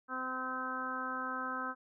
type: harmonic tone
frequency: 257.6 Hz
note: C4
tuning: 27 cents flat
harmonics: 1 / 2 / 3 / 4 / 5 / 6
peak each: -44 / -47 / -48 / -42 / -39 / -41 dBFS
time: 0.08-1.75 s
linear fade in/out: 50 ms
effects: none